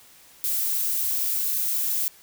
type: noise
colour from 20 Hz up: violet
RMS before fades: -25 dBFS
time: 0.44-2.08 s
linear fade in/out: 0 ms
effects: white hiss -52 dBFS RMS until 2.22 s